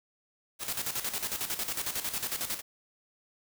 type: noise with tremolo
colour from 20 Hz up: white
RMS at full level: -32 dBFS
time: 0.59-2.62 s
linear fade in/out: 50 ms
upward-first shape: square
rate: 11 Hz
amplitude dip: 65%
effects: none